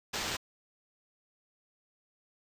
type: noise with sample-and-hold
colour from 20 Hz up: violet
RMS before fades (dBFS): -35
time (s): 0.13-0.37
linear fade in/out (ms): 10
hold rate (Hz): 11025
effects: resampled to 32000 Hz